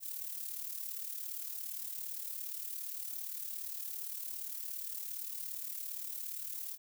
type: noise with amplitude modulation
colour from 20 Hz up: violet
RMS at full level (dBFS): -39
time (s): 0-6.78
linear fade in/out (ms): 50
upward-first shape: sine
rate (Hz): 37.4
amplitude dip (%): 60
effects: none